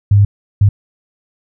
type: tone bursts at uneven times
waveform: sine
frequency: 101.4 Hz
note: G#2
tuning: 41 cents flat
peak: -5 dBFS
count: 2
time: 0.11-0.25 / 0.61-0.69 s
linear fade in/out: 5 ms
effects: none